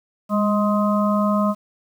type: harmonic tone with a mistuned harmonic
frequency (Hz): 209.4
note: G#3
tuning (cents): +15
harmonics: 1 / 3 / 5 / 6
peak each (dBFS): -18 / -23 / -25 / -26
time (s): 0.29-1.55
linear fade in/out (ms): 50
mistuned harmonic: 1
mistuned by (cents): -38
effects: 8-bit